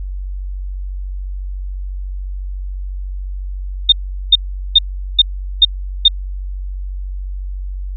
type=tone bursts; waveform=sine; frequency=3657 Hz; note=A#7; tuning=34 cents flat; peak=-3 dBFS; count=6; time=3.89-6.082 s; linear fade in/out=5 ms; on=32 ms; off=400 ms; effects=added 47 Hz sine -21 dBFS peak until 7.96 s